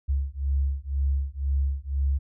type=beating tone pair; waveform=sine; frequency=68 / 70 Hz; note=C#2 / C#2; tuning=-33 / +18 cents; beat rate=2 Hz; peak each=-26 dBFS; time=0.08-2.19 s; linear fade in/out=20 ms; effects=none